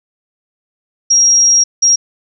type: tone bursts at uneven times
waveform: sine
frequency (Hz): 5630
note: F8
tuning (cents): +13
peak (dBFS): -6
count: 2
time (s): 1.1-1.64 / 1.82-1.96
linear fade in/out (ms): 10
effects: none